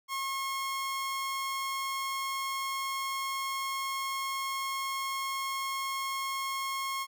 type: tone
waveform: sawtooth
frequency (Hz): 1082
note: C#6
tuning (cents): -42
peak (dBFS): -28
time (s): 0.08-7.07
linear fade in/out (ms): 50
effects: none